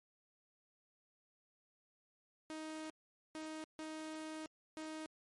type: tone bursts at uneven times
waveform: sawtooth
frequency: 313.3 Hz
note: D#4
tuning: 12 cents sharp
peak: -40 dBFS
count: 4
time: 2.5-2.9 / 3.35-3.64 / 3.79-4.46 / 4.77-5.06 s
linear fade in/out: 0 ms
effects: MP3 48 kbps